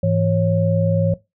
sine tone cluster, 104.5 / 165.9 / 548 Hz, G#2 / E3 / C#5, +11 / +11 / -20 cents, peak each -19 dBFS, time 0.03-1.14 s, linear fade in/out 5 ms, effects noise-tail reverb RT60 0.2 s tail -18 dB re dry

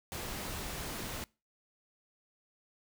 pink noise, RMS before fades -40 dBFS, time 0.12-1.24 s, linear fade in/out 0 ms, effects noise-tail reverb RT60 0.3 s tail -24 dB re dry

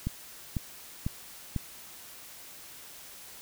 click train, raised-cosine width 5 ms, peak -17 dBFS, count 4, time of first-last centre 0.07-1.563 s, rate 2.01 Hz, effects white hiss -48 dBFS RMS until 3.41 s

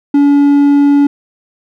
triangle tone, 285 Hz, C#4, 48 cents sharp, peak -3 dBFS, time 0.14-1.07 s, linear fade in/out 5 ms, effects none

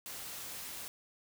white noise, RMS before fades -44 dBFS, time 0.06-0.88 s, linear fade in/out 0 ms, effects none

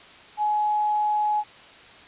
sine tone, 843 Hz, G#5, 26 cents sharp, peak -20 dBFS, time 0.37-1.44 s, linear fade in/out 50 ms, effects white hiss -47 dBFS RMS until 2.07 s + resampled to 8000 Hz

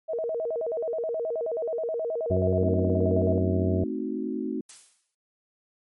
sine tone with vibrato, 548 Hz, C#5, 20 cents flat, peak -26 dBFS, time 0.08-3.4 s, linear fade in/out 20 ms, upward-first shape square, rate 9.4 Hz, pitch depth 270 cents each way
harmonic tone, 92.5 Hz, F#2, in tune, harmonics 1 / 2 / 3 / 4 / 5 / 6 / 7, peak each -25 / -29 / -35 / -29 / -36 / -38 / -33 dBFS, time 2.3-3.84 s, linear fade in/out 5 ms
sine chord, A diminished seventh, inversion none, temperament equal, 220 / 261.6 / 311.1 / 370 Hz, A3 / C4 / Eb4 / Gb4, 0 / 0 / 0 / 0 cents, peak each -33 / -32 / -33 / -34 dBFS, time 2.61-4.61 s, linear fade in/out 5 ms
blue noise with exponential decay, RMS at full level -39 dBFS, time 4.69-5.15 s, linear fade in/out 5 ms, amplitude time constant 100 ms
effects MP3 48 kbps

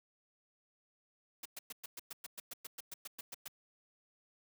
white noise bursts, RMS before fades -45 dBFS, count 16, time 1.43-3.48 s, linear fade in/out 5 ms, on 25 ms, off 110 ms, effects high-pass 150 Hz 12 dB/octave

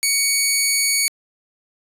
10% pulse tone, 2240 Hz, C#7, 18 cents sharp, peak -7 dBFS, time 0.03-1.08 s, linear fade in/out 0 ms, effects resampled to 32000 Hz

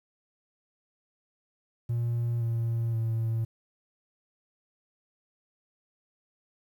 triangle tone with pitch steps, 118.1 / 115.5 / 113.3 Hz, A#2 / A#2 / A#2, +23 / -16 / -49 cents, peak -23 dBFS, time 1.89-3.45 s, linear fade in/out 10 ms, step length 520 ms, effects tanh soft clip ceiling -20 dBFS + 10-bit

